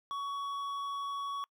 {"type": "tone with hard clipping", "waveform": "triangle", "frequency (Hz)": 1122, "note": "C#6", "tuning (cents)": 21, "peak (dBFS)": -36, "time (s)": [0.11, 1.44], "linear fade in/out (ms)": 0, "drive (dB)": 10, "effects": ["noise-tail reverb RT60 0.1 s tail -26 dB re dry"]}